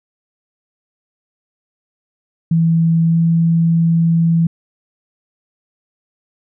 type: tone with pitch glide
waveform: sine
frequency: 164.81 to 166.05 Hz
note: E3 to E3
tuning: 0 to +13 cents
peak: -10 dBFS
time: 2.51-4.47 s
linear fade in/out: 5 ms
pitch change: +13 cents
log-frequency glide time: 3.06-3.17 s
effects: none